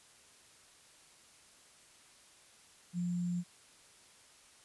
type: tone with sample-and-hold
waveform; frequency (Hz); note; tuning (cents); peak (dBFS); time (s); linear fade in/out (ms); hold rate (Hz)
sine; 175.8; F3; +12; -32; 2.93-3.44; 50; 7350
effects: white hiss -61 dBFS RMS until 4.64 s + resampled to 24000 Hz